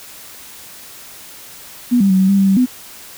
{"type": "tone with pitch steps", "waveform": "sine", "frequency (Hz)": [243.7, 196.8, 188.6, 190, 197.8, 194.7, 193.3, 251.7], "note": ["B3", "G3", "F#3", "F#3", "G3", "G3", "G3", "B3"], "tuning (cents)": [-23, 7, 33, 46, 16, -12, -24, 33], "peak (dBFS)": -9, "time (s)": [1.91, 2.662], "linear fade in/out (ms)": 20, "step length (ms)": 94, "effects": ["white hiss -37 dBFS RMS until 3.17 s"]}